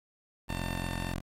10% pulse tone, 44.22 Hz, F1, 22 cents sharp, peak -25 dBFS, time 0.48-1.21 s, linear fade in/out 20 ms
15% pulse tone with tremolo, 899 Hz, A5, 37 cents sharp, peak -34 dBFS, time 0.49-1.14 s, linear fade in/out 2 ms, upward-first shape sine, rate 14 Hz, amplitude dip 25%
effects AAC 48 kbps

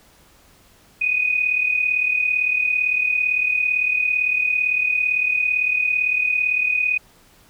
sine tone with amplitude modulation, 2489 Hz, D#7, in tune, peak -14 dBFS, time 1.01-6.98 s, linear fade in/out 10 ms, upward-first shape sine, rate 37.8 Hz, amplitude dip 65%, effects pink hiss -53 dBFS RMS until 7.49 s

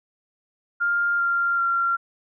sine tone with pitch steps, 1402 / 1389.1 / 1376.3 Hz, F6 / F6 / F6, +6 / -10 / -26 cents, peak -19 dBFS, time 0.8-1.97 s, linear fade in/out 20 ms, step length 390 ms, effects none

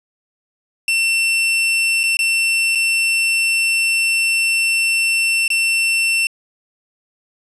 40% pulse tone with dropouts, 2700 Hz, E7, 41 cents sharp, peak -13 dBFS, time 0.88-6.27 s, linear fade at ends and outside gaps 2 ms, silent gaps 2.033-2.037 / 2.17-2.19 / 2.751-2.755 / 5.479-5.502 s, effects resampled to 24000 Hz + 7-bit

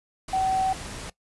sine tone in noise, 760 Hz, F#5, 46 cents sharp, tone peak -21 dBFS, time 0.33-0.73 s, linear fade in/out 5 ms, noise pink, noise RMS -37 dBFS, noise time 0.28-1.1 s, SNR +13 dB, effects noise-tail reverb RT60 0.1 s tail -19 dB re dry + resampled to 24000 Hz

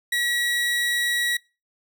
30% pulse tone, 1921 Hz, B6, 48 cents flat, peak -18 dBFS, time 0.12-1.37 s, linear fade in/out 5 ms, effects noise-tail reverb RT60 0.3 s tail -25 dB re dry

